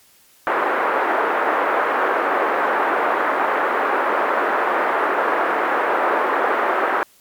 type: band-pass noise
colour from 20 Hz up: white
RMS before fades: -19 dBFS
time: 0.47-7.03 s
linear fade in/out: 0 ms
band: 340 to 1500 Hz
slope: 24 dB/octave
effects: white hiss -53 dBFS RMS until 7.2 s + MP3 96 kbps